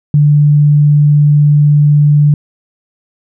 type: tone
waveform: sine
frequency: 147.3 Hz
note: D3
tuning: 6 cents sharp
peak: -4 dBFS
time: 0.14-2.34 s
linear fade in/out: 2 ms
effects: none